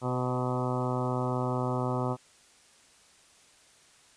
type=harmonic tone with a mistuned harmonic; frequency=125.8 Hz; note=B2; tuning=32 cents sharp; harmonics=1 / 2 / 3 / 4 / 5 / 6 / 7 / 8 / 9 / 10; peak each=-31 / -34 / -36 / -37 / -38 / -39 / -39 / -40 / -41 / -41 dBFS; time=0.01-2.17 s; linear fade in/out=50 ms; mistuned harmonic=4; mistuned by=+15 cents; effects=white hiss -59 dBFS RMS until 4.16 s + resampled to 22050 Hz